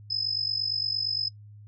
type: tone with amplitude modulation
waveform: sine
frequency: 5100 Hz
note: D#8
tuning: 42 cents sharp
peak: -22 dBFS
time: 0.1-1.29 s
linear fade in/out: 10 ms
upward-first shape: sine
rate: 48.7 Hz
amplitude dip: 80%
effects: noise-tail reverb RT60 0.1 s tail -21 dB re dry + added 104 Hz sine -45 dBFS peak until 1.67 s